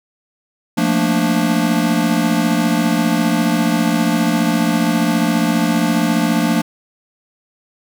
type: chord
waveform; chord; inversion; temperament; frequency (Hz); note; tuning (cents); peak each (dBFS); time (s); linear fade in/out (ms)
square; Bb major seventh; second; equal with one note detuned; 174.61 / 220 / 234.8 / 293.7; F3 / A3 / Bb3 / D4; 0 / 0 / +13 / 0; -20; 0.77-6.62; 10
effects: none